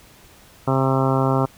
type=harmonic tone; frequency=133.2 Hz; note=C3; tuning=31 cents sharp; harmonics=1 / 2 / 3 / 4 / 5 / 6 / 7 / 8 / 9 / 10; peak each=-20 / -23 / -25 / -26 / -27 / -28 / -28 / -29 / -30 / -30 dBFS; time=0.67-1.46 s; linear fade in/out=10 ms; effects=pink hiss -49 dBFS RMS until 1.57 s